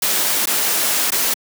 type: noise with dropouts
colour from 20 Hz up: white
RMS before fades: -18 dBFS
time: 0.02-1.34 s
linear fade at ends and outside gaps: 5 ms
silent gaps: 0.458-0.47 / 1.105-1.119 s
effects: high-pass 200 Hz 12 dB/octave